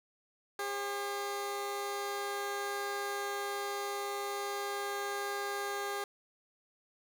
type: tone pair together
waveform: 15% pulse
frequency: 403.4 / 538 Hz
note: G4 / C5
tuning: +50 / +48 cents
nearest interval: perfect fourth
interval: 498 cents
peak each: -29 / -38 dBFS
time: 0.59-6.04 s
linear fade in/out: 2 ms
effects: none